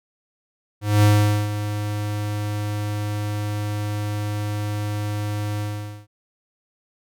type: tone with ADSR envelope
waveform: square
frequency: 104.4 Hz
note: G#2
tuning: 10 cents sharp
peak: -12 dBFS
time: 0.81-6.07 s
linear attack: 220 ms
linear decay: 450 ms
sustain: -12 dB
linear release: 470 ms
effects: none